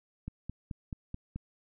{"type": "click train", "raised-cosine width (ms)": 5, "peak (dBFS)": -25, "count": 6, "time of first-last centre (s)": [0.28, 1.36], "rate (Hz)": 4.63, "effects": []}